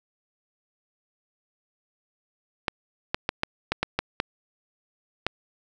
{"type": "clicks", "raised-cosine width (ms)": 0.3, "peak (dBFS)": -7, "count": 9, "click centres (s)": [2.682, 3.145, 3.291, 3.434, 3.72, 3.83, 3.99, 4.201, 5.266], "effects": []}